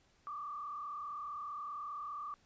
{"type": "tone with frequency modulation", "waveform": "sine", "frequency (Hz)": 1174.7, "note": "D6", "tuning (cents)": 0, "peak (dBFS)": -40, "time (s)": [0.27, 2.34], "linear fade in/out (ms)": 0, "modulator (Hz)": 35.2, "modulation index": 1.3, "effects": ["pink hiss -70 dBFS RMS until 2.45 s", "resampled to 16000 Hz"]}